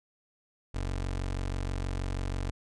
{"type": "tone", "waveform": "25% pulse", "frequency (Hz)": 46.25, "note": "F#1", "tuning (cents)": 0, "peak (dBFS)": -27, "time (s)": [0.74, 2.51], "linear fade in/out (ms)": 10, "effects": ["resampled to 22050 Hz"]}